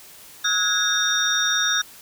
sine tone cluster, 1285 / 1455 / 1649 / 3672 / 5680 Hz, E6 / F#6 / G#6 / A#7 / F8, -45 / -29 / -13 / -27 / +28 cents, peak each -30 / -26 / -25 / -22 / -25 dBFS, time 0.44-1.82 s, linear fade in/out 10 ms, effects white hiss -45 dBFS RMS until 2.01 s

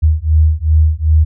sine beating tone pair, 76.9 / 79.5 Hz, D#2 / D#2, -20 / +38 cents, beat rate 2.6 Hz, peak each -11 dBFS, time 0.02-1.25 s, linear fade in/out 20 ms, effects none

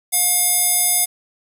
square tone with band-pass filter, 713 Hz, F5, 36 cents sharp, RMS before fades -17 dBFS, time 0.12-1.06 s, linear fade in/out 20 ms, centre 11000 Hz, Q 3, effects 7-bit

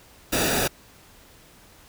pink noise with comb filter, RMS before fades -23 dBFS, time 0.32-0.68 s, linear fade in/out 10 ms, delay 0.94 ms, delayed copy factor -0.7, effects pink hiss -52 dBFS RMS until 1.88 s

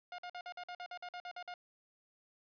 sawtooth tone bursts, 713 Hz, F5, 36 cents sharp, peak -39 dBFS, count 13, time 0.12-1.54 s, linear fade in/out 2 ms, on 64 ms, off 49 ms, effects resampled to 11025 Hz + 12-bit

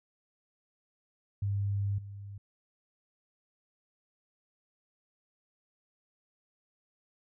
sine tone with level steps, 100.2 Hz, G2, 38 cents sharp, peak -28 / -41 dBFS, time 1.42-2.38 s, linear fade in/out 5 ms, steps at 1.98 s, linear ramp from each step 5 ms, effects none

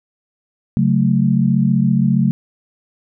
sine chord, F# minor, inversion second, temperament equal, 138.59 / 185 / 220 Hz, C#3 / F#3 / A3, 0 / 0 / 0 cents, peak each -16 dBFS, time 0.77-2.31 s, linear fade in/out 0 ms, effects none

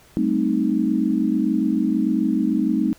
sine chord, A half-diminished seventh, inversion third, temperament equal with one note detuned, 193.19 / 220 / 261.6 / 311.1 Hz, G3 / A3 / C4 / Eb4, -25 / 0 / 0 / 0 cents, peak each -25 / -22 / -23 / -22 dBFS, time 0.17-2.93 s, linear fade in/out 0 ms, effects pink hiss -52 dBFS RMS until 2.98 s

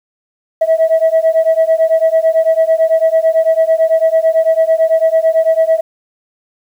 sine beating tone pair, 643 / 652 Hz, E5 / E5, -43 / -19 cents, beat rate 9 Hz, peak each -10 dBFS, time 0.61-5.81 s, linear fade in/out 10 ms, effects tanh soft clip ceiling -4 dBFS + 7-bit

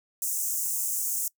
pink high-pass noise, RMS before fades -29 dBFS, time 0.22-1.28 s, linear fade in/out 2 ms, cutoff 6500 Hz, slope 48 dB/octave, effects noise-tail reverb RT60 0.1 s tail -23 dB re dry

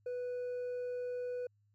sine tone with hard clipping, 493.9 Hz, B4, in tune, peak -37 dBFS, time 0.06-1.47 s, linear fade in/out 5 ms, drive 2 dB, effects added 103 Hz sine -69 dBFS peak until 1.74 s

